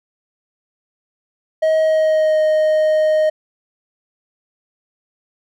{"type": "tone with pitch glide", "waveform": "triangle", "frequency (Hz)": [633, 620.7], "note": ["D#5", "D#5"], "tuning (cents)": [30, -4], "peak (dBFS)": -10, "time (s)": [1.62, 3.3], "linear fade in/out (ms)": 10, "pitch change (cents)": -34, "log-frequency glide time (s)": [1.8, 2.41], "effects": []}